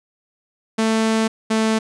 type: tone pair in turn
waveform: sawtooth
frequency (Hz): 221.9 / 220.6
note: A3 / A3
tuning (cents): +15 / +5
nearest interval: unison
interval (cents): 10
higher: first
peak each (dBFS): -12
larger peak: neither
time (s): 0.78-1.28 / 1.5-1.79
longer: first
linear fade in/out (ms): 10
effects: resampled to 22050 Hz